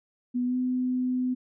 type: tone with pitch glide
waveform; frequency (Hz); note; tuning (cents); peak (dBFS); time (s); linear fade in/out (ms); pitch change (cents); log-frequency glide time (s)
sine; 246.9 to 252.8; B3 to B3; 0 to +41; -24; 0.34-1.35; 20; +41; 0.45-0.56
effects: none